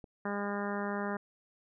click, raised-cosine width 2 ms, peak -34 dBFS, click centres 0.042 s
harmonic tone, 202.8 Hz, G#3, 41 cents flat, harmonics 1 / 2 / 3 / 4 / 5 / 6 / 7 / 8 / 9, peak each -36 / -39 / -41 / -42 / -43 / -44 / -44 / -45 / -46 dBFS, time 0.25-1.17 s, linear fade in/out 5 ms
effects none

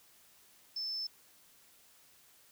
sine tone, 5274 Hz, E8, in tune, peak -35 dBFS, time 0.76-1.07 s, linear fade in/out 5 ms, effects white hiss -63 dBFS RMS until 2.51 s

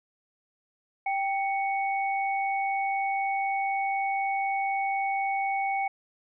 sine tone pair together, 785 / 2224 Hz, G5 / C#7, +2 / +5 cents, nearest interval octave + tritone, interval 1803 cents, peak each -26 / -32 dBFS, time 1.06-5.88 s, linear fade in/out 5 ms, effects none

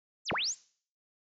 sine linear two-way sweep, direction down then up, 7750 to 75.3 to 7750 Hz, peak -29 dBFS, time 0.25-0.55 s, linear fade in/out 50 ms, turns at 0.32 s, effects noise-tail reverb RT60 0.5 s tail -21 dB re dry

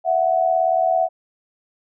sine tone pair together, 662.1 / 740 Hz, E5 / F#5, +7 / 0 cents, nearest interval major second, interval 193 cents, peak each -18 dBFS, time 0.04-1.09 s, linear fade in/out 50 ms, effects none

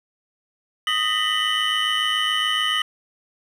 triangle tone cluster, 1247 / 1829 / 1974 / 2969 / 3076 Hz, D#6 / A#6 / B6 / F#7 / G7, +3 / -33 / -1 / +5 / -33 cents, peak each -24 / -28 / -26 / -22 / -24 dBFS, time 0.87-2.82 s, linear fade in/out 2 ms, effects none

